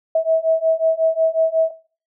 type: beating tone pair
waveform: sine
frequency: 644 / 649.5 Hz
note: E5 / E5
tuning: -41 / -26 cents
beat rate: 5.5 Hz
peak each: -18 dBFS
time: 0.15-1.71 s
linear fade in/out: 5 ms
effects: noise-tail reverb RT60 0.4 s tail -17 dB re dry